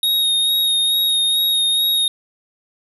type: tone with vibrato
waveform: square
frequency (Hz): 3739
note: A#7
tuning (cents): +4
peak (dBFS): -15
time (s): 0.03-2.08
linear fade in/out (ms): 2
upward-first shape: sine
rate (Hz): 2.3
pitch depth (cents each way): 20
effects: none